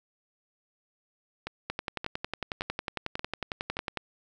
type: two click trains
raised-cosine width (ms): 0.3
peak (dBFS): -15 / -18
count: 26 / 5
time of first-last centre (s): 1.7-3.973 / 1.47-3.769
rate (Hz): 11 / 1.74
effects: none